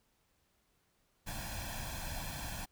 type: noise with comb filter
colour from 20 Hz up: pink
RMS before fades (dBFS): -41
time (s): 1.26-2.66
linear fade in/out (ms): 20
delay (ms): 1.2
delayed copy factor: +0.8
effects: pink hiss -75 dBFS RMS until 2.71 s